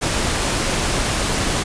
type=noise; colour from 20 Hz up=pink; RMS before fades=-20 dBFS; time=0.01-1.64 s; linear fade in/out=20 ms; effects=resampled to 22050 Hz